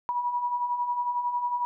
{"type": "beating tone pair", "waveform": "sine", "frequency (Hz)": [962, 973], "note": ["B5", "B5"], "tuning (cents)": [-46, -26], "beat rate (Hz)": 11, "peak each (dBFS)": [-34, -26], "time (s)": [0.09, 1.65], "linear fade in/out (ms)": 0, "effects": []}